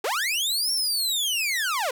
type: linear two-way sweep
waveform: sawtooth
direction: up then down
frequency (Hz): 353.3 to 5530 to 464.7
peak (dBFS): -20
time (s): 0.04-1.91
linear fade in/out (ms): 5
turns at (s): 0.72
effects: 9-bit